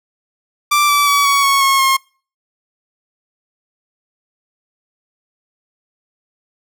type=tone with pitch steps; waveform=sawtooth; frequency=1174.7 / 1157.2 / 1139.9 / 1122.9 / 1106.2 / 1089.7 / 1073.5 Hz; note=D6 / D6 / C#6 / C#6 / C#6 / C#6 / C6; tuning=0 / -26 / +48 / +22 / -4 / -30 / +44 cents; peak=-7 dBFS; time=0.71-1.97 s; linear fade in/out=10 ms; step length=180 ms; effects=noise-tail reverb RT60 0.4 s tail -26 dB re dry